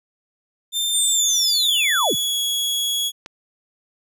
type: tone with pitch glide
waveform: sawtooth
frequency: 3586 to 3346 Hz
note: A7 to G#7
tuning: +32 to +12 cents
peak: -17 dBFS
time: 0.72-3.12 s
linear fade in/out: 50 ms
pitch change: -120 cents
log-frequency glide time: 1.02-2.39 s
type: linear sweep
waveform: sine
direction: down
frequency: 9190 to 38.89 Hz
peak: -18 dBFS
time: 0.91-2.16 s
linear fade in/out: 50 ms
type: click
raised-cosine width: 0.2 ms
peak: -18 dBFS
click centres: 3.261 s
effects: none